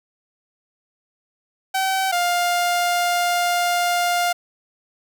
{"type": "tone pair in turn", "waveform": "sawtooth", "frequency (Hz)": [766, 703.3], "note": ["G5", "F5"], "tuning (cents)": [-40, 12], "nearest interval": "minor second", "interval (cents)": 148, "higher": "first", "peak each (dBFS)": [-15, -14], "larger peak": "second", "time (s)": [[1.74, 2.12], [2.12, 4.33]], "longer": "second", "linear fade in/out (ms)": 10, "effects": []}